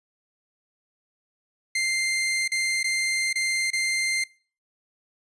sawtooth tone with dropouts, 2093 Hz, C7, in tune, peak -19 dBFS, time 1.75-4.24 s, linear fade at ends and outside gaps 5 ms, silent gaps 2.479-2.517 / 2.831-2.841 / 3.33-3.355 / 3.705-3.731 s, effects noise-tail reverb RT60 0.4 s tail -23 dB re dry + resampled to 24000 Hz

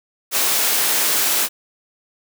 white high-pass noise, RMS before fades -18 dBFS, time 0.31-1.49 s, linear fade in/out 50 ms, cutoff 270 Hz, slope 12 dB/octave, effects none

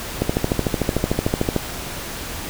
click train, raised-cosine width 2 ms, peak -4 dBFS, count 19, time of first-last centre 0.22-1.563 s, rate 13.4 Hz, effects pink hiss -30 dBFS RMS until 2.49 s

